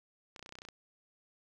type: clicks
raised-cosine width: 0.2 ms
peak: -30 dBFS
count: 11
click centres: 0.362 / 0.394 / 0.427 / 0.461 / 0.492 / 0.524 / 0.554 / 0.587 / 0.619 / 0.651 / 0.687 s
effects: none